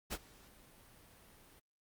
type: noise with ADSR envelope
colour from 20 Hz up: pink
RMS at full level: -38 dBFS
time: 0.1-1.6 s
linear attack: 27 ms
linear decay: 50 ms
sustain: -23 dB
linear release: 13 ms
effects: Opus 48 kbps